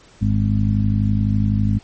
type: harmonic tone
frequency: 51.91 Hz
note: G#1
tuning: in tune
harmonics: 1 / 2 / 3 / 4 / 5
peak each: -23 / -17 / -29 / -20 / -27 dBFS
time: 0.21-1.79 s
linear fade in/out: 10 ms
effects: pink hiss -49 dBFS RMS until 1.83 s + MP3 32 kbps